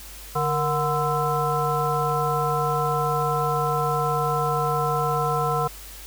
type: harmonic tone with a mistuned harmonic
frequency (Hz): 146.83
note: D3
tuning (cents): 0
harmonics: 1 / 3 / 5 / 7 / 9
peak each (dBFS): -27 / -27 / -27 / -27 / -27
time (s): 0.35-5.68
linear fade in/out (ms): 10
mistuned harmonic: 3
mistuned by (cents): +100
effects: added 50 Hz sine -42 dBFS peak until 6.06 s + white hiss -42 dBFS RMS until 6.06 s